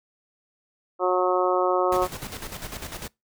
harmonic tone, 182.3 Hz, F#3, 25 cents flat, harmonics 2 / 3 / 4 / 5 / 6 / 7, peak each -24 / -24 / -27 / -30 / -28 / -29 dBFS, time 0.99-2.08 s, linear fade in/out 50 ms
pink noise with tremolo, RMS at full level -34 dBFS, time 1.92-3.08 s, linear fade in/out 2 ms, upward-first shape square, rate 10 Hz, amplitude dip 60%
effects noise-tail reverb RT60 0.2 s tail -24 dB re dry

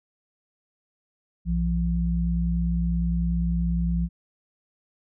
sine tone pair together, 60.56 / 171.3 Hz, B1 / F3, -33 / -33 cents, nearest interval octave + tritone, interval 1800 cents, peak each -24 dBFS, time 1.45-4.09 s, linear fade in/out 50 ms, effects none

